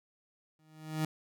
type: tone with exponential growth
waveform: 30% pulse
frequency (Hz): 156.1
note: D#3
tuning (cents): +6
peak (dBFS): -25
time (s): 0.59-1.05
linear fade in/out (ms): 2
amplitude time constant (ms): 100
effects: none